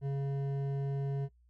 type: tone with hard clipping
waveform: sine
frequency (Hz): 138.59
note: C#3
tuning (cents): 0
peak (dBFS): -33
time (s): 0.01-1.29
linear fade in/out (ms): 50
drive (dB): 9
effects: noise-tail reverb RT60 0.1 s tail -22 dB re dry + added 60 Hz sine -62 dBFS peak until 1.49 s